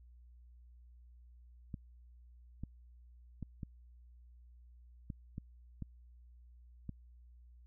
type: clicks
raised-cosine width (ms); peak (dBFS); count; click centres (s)
5; -29; 8; 1.742 / 2.636 / 3.427 / 3.632 / 5.102 / 5.381 / 5.823 / 6.893
effects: added 60 Hz sine -56 dBFS peak until 7.66 s